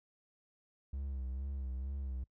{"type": "tone with vibrato", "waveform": "triangle", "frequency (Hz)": 66.6, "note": "C2", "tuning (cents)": 31, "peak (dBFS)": -35, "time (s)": [0.93, 2.24], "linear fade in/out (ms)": 5, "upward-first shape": "sine", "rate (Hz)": 2.2, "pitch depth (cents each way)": 70, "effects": ["noise-tail reverb RT60 0.1 s tail -25 dB re dry"]}